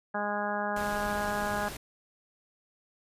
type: harmonic tone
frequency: 206.4 Hz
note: G#3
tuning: 10 cents flat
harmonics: 1 / 2 / 3 / 4 / 5 / 6 / 7 / 8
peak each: -37 / -41 / -35 / -34 / -39 / -40 / -39 / -37 dBFS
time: 0.14-1.69 s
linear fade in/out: 10 ms
type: noise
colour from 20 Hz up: pink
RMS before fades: -40 dBFS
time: 0.76-1.77 s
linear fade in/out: 5 ms
effects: resampled to 32000 Hz